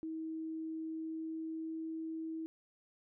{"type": "tone with pitch glide", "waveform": "sine", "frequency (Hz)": [320, 322], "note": ["D#4", "E4"], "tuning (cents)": [49, -41], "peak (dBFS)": -38, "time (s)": [0.03, 2.46], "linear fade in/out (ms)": 0, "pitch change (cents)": 10, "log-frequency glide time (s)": [0.85, 1.83], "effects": []}